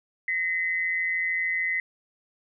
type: tone pair together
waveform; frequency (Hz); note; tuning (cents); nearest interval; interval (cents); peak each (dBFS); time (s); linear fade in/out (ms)
sine; 1864.7 / 2038; A#6 / C7; 0 / -46; major second; 154; -30 / -25; 0.28-1.8; 2
effects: none